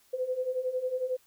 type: beating tone pair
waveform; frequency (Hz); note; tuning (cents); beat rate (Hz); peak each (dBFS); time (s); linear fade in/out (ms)
sine; 502 / 513; B4 / C5; +28 / -34; 11; -34 / -30; 0.13-1.17; 10
effects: white hiss -64 dBFS RMS until 1.26 s